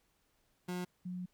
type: tone pair in turn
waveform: 30% pulse / sine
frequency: 179.5 / 180.64 Hz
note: F3 / F#3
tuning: +48 / -41 cents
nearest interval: unison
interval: 11 cents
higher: second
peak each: -34 / -38 dBFS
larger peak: first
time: 0.68-0.85 / 1.05-1.26 s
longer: second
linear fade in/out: 10 ms
effects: pink hiss -75 dBFS RMS until 1.33 s